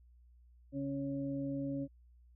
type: harmonic tone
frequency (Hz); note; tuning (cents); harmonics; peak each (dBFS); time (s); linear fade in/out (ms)
138.59; C#3; 0; 1 / 2 / 4; -42 / -36 / -44; 0.72-1.88; 50
effects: added 60 Hz sine -59 dBFS peak until 2.35 s